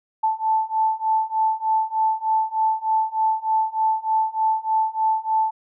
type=beating tone pair; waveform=sine; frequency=877 / 880.3 Hz; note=A5 / A5; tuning=-6 / +1 cents; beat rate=3.3 Hz; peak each=-22 / -21 dBFS; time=0.23-5.51 s; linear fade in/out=10 ms; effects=none